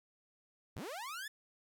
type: linear sweep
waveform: sawtooth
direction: up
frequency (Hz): 51.91 to 1778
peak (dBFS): -38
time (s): 0.76-1.28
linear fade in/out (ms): 5
effects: 13-bit